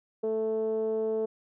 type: tone with low-pass filter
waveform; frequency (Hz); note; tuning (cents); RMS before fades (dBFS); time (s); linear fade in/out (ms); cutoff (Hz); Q
10% pulse; 220; A3; 0; -29; 0.23-1.26; 10; 490; 9.6
effects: none